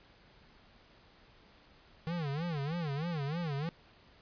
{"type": "tone with vibrato", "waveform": "square", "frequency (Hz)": 155.4, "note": "D#3", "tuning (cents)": -2, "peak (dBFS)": -34, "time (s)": [2.07, 3.69], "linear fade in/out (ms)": 0, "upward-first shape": "sine", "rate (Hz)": 3.2, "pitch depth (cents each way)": 210, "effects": ["pink hiss -61 dBFS RMS until 4.21 s", "resampled to 11025 Hz"]}